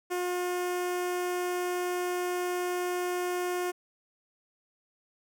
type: tone with notch filter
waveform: sawtooth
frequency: 358.1 Hz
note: F4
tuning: 43 cents sharp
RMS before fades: -31 dBFS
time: 0.1-3.72 s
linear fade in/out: 20 ms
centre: 4000 Hz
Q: 1.7
effects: none